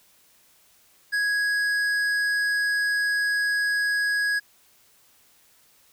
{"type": "tone with tanh clipping", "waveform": "sine", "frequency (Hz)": 1661.2, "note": "G#6", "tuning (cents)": 0, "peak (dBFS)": -23, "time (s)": [1.12, 4.4], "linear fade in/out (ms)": 20, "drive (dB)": 11, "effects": ["white hiss -59 dBFS RMS until 5.92 s"]}